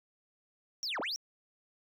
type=linear two-way sweep; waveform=sine; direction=down then up; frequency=5830 to 212.1 to 5830 Hz; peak=-31 dBFS; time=0.83-1.16 s; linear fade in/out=0 ms; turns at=1 s; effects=tanh soft clip ceiling -32 dBFS